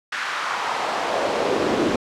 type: noise with high-pass filter sweep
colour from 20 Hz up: brown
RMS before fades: -23 dBFS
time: 0.12-1.96 s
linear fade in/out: 5 ms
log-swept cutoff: 1600 to 290 Hz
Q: 1.9
effects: low-pass 6000 Hz 12 dB/octave